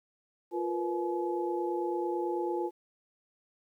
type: tone cluster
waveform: sine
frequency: 349.4 / 469.8 / 498.8 / 852 Hz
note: F4 / A#4 / B4 / G#5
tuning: +1 / +13 / +17 / +44 cents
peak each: -31 / -39 / -39 / -36 dBFS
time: 0.51-2.71 s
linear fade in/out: 50 ms
effects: 11-bit